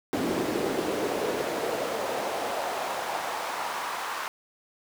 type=noise with high-pass filter sweep; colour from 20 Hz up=brown; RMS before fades=-30 dBFS; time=0.13-4.28 s; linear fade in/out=0 ms; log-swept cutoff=300 to 1100 Hz; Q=2; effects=none